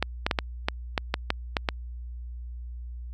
clicks, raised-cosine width 0.3 ms, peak -7 dBFS, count 10, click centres 0.026 / 0.265 / 0.312 / 0.388 / 0.685 / 0.978 / 1.141 / 1.304 / 1.568 / 1.688 s, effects added 60 Hz sine -35 dBFS peak until 3.13 s

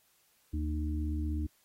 harmonic tone, 76.2 Hz, D#2, 36 cents flat, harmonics 1 / 3 / 4, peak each -31 / -42 / -38 dBFS, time 0.53-1.47 s, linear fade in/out 10 ms, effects white hiss -69 dBFS RMS until 1.64 s + AAC 48 kbps

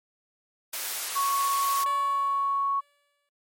white high-pass noise, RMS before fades -32 dBFS, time 0.73-1.84 s, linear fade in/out 5 ms, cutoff 570 Hz, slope 12 dB/octave
sine tone, 1108.7 Hz, C#6, in tune, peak -23 dBFS, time 1.15-2.81 s, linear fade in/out 20 ms
10% pulse tone with exponential decay, 575 Hz, D5, 37 cents flat, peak -27 dBFS, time 1.86-3.29 s, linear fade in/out 1 ms, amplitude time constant 310 ms
effects MP3 64 kbps

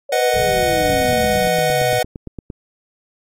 sine exponential sweep, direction down, 569 to 116.4 Hz, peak -24 dBFS, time 0.09-1.99 s, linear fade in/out 5 ms
square chord, B major, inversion none, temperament equal, 493.9 / 622.3 / 740 Hz, B4 / D#5 / F#5, 0 / 0 / 0 cents, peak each -20 dBFS, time 0.12-2.03 s, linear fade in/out 5 ms
white low-pass noise, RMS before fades -27 dBFS, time 0.33-1.48 s, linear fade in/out 50 ms, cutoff 190 Hz, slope 48 dB/octave
click train, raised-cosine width 3 ms, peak -17 dBFS, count 15, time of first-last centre 0.9-2.502 s, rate 8.74 Hz
effects AAC 48 kbps

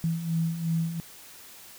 sine beating tone pair, 162.6 / 165.4 Hz, E3 / E3, -23 / +6 cents, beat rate 2.8 Hz, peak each -32 / -26 dBFS, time 0.04-1 s, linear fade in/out 0 ms, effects white hiss -48 dBFS RMS until 1.78 s

